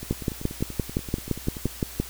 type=two click trains; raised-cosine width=3 ms; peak=-10 / -22 dBFS; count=12 / 18; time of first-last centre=0.11-2 / 0.03-1.665 s; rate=5.82 / 10.4 Hz; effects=added 60 Hz sine -45 dBFS peak until 2.09 s + white hiss -41 dBFS RMS until 2.09 s